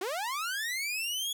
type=linear sweep; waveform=sawtooth; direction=up; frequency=342.3 to 3400 Hz; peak=-28 dBFS; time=0.01-1.33 s; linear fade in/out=5 ms; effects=none